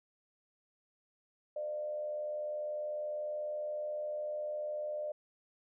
sine tone with frequency modulation, 601 Hz, D5, 40 cents sharp, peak -35 dBFS, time 1.56-5.12 s, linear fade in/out 5 ms, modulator 80.3 Hz, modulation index 0.34, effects none

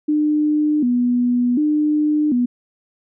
sine tone with vibrato, 271.4 Hz, C#4, 36 cents flat, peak -14 dBFS, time 0.08-2.46 s, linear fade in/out 10 ms, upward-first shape square, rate 0.67 Hz, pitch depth 180 cents each way, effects none

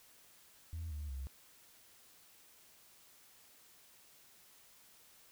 sine tone with pitch steps, 82.3 / 74.17 / 66.85 Hz, E2 / D2 / C2, -2 / +18 / +38 cents, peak -38 dBFS, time 0.73-1.27 s, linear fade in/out 0 ms, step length 180 ms, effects tanh soft clip ceiling -37 dBFS + white hiss -63 dBFS RMS until 5.31 s

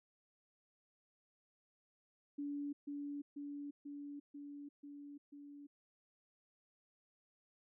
sine tone with echo, 287.2 Hz, D4, 39 cents flat, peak -39 dBFS, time 2.38-2.73 s, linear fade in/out 10 ms, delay 490 ms, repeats 6, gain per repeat -2 dB, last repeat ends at 5.67 s, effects none

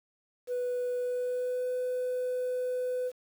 sine tone with pitch glide, 493.9 to 501.7 Hz, B4 to B4, 0 to +27 cents, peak -27 dBFS, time 0.47-3.12 s, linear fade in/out 50 ms, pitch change +27 cents, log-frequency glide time 0.99-1.7 s, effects tanh soft clip ceiling -27 dBFS + 9-bit

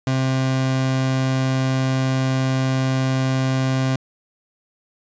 30% pulse tone, 131.6 Hz, C3, 10 cents sharp, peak -15 dBFS, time 0.07-3.96 s, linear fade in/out 2 ms, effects resampled to 16000 Hz

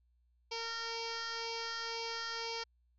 sine tone with frequency modulation, 1837 Hz, A#6, 26 cents flat, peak -37 dBFS, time 0.51-2.64 s, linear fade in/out 10 ms, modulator 459 Hz, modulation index 7.9, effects added 60 Hz sine -69 dBFS peak until 2.98 s

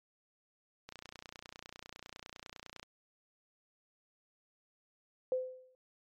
click train, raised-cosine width 0.2 ms, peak -29 dBFS, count 59, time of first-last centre 0.89-2.83 s, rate 29.9 Hz
sine tone with exponential decay, 512 Hz, C5, 38 cents flat, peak -27 dBFS, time 5.32-5.75 s, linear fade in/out 1 ms, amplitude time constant 92 ms
effects MP3 96 kbps

